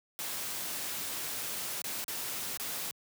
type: noise with dropouts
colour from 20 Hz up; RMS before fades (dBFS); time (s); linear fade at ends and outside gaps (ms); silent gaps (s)
white; -37; 0.19-2.91; 0; 1.818-1.842 / 2.042-2.081 / 2.572-2.598
effects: high-pass 100 Hz 12 dB/octave